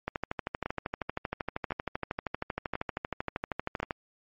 two click trains, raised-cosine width 0.5 ms, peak -16 / -17 dBFS, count 50 / 4, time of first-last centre 0.08-3.908 / 0.66-3.801 s, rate 12.8 / 0.955 Hz, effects MP3 32 kbps

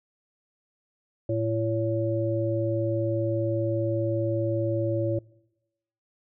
harmonic tone, 112.5 Hz, A2, 39 cents sharp, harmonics 1 / 3 / 5, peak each -28 / -28 / -28 dBFS, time 1.29-5.19 s, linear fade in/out 5 ms, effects noise-tail reverb RT60 0.9 s tail -23 dB re dry

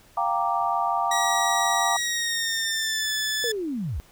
sine chord, G minor seventh, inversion third, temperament equal, 698.5 / 784 / 932.3 / 1174.7 Hz, F5 / G5 / Bb5 / D6, 0 / 0 / 0 / 0 cents, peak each -27 dBFS, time 0.17-1.97 s, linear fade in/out 5 ms
15% pulse tone with pitch glide, 1916 to 1736.8 Hz, A#6 to A6, +47 to -23 cents, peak -18 dBFS, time 1.11-3.52 s, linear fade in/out 5 ms, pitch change -170 cents, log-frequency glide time 1.93-3.12 s
sine linear sweep, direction down, 493.9 to 49.59 Hz, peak -26 dBFS, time 3.44-4 s, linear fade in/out 0 ms
effects pink hiss -55 dBFS RMS until 4.11 s

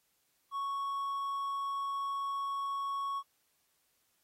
triangle tone with hard clipping, 1108.7 Hz, C#6, in tune, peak -34 dBFS, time 0.51-3.23 s, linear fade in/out 50 ms, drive 6 dB, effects white hiss -75 dBFS RMS until 4.23 s + AAC 48 kbps

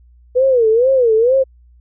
sine tone with vibrato, 484.5 Hz, B4, 33 cents flat, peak -9 dBFS, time 0.35-1.44 s, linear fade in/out 20 ms, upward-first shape sine, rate 2.2 Hz, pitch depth 180 cents each way, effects added 60 Hz sine -44 dBFS peak until 1.8 s

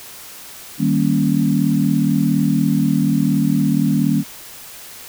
sine chord, Eb dominant seventh, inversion none, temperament equal, 155.56 / 196 / 233.1 / 277.2 Hz, Eb3 / G3 / Bb3 / Db4, 0 / 0 / 0 / 0 cents, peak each -19 dBFS, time 0.78-4.24 s, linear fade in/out 50 ms, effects white hiss -37 dBFS RMS until 5.08 s

